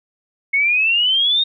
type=exponential sweep; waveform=sine; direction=up; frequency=2177 to 3729 Hz; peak=-13 dBFS; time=0.53-1.44 s; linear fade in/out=10 ms; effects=none